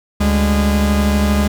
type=tone pair together; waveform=45% pulse; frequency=72.4 / 204.7 Hz; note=D2 / G#3; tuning=-24 / -25 cents; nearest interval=octave + tritone; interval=1799 cents; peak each=-15 dBFS; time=0.2-1.48 s; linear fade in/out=10 ms; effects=none